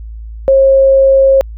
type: tone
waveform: sine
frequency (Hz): 539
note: C#5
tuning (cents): -49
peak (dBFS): -4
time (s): 0.48-1.41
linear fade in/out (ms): 0
effects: added 55 Hz sine -24 dBFS peak until 1.57 s